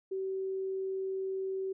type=tone; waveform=sine; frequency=382.5 Hz; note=G4; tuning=42 cents flat; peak=-32 dBFS; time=0.11-1.73 s; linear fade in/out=10 ms; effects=none